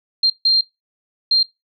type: tone bursts at uneven times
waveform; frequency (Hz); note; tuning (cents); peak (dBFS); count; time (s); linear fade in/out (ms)
sine; 4186; C8; 0; -11; 3; 0.23-0.3 / 0.45-0.61 / 1.31-1.43; 5
effects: noise-tail reverb RT60 0.2 s tail -20 dB re dry